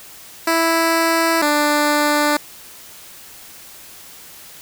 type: tone pair in turn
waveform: 10% pulse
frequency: 329.6 / 295.6 Hz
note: E4 / D4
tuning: 0 / +11 cents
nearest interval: major second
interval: 189 cents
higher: first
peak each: -6 dBFS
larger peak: neither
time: 0.47-1.42 / 1.42-2.37 s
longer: neither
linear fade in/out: 5 ms
effects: white hiss -40 dBFS RMS until 4.61 s